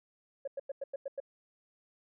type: tone bursts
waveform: sine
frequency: 551 Hz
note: C#5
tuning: 11 cents flat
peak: -33 dBFS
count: 7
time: 0.45-1.202 s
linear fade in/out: 5 ms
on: 26 ms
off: 95 ms
effects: tanh soft clip ceiling -30 dBFS